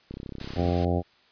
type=click train; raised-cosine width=3 ms; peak=-24 dBFS; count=20; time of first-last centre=0.11-0.688 s; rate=32.9 Hz
type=noise; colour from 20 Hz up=white; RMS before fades=-39 dBFS; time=0.4-0.85 s; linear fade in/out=2 ms
type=harmonic tone; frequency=87.7 Hz; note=F2; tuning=8 cents sharp; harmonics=1 / 2 / 3 / 4 / 5 / 6 / 7 / 8 / 9; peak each=-26 / -29 / -31 / -32 / -33 / -34 / -34 / -35 / -36 dBFS; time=0.55-1.03 s; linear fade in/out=50 ms
effects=white hiss -60 dBFS RMS until 1.31 s + resampled to 11025 Hz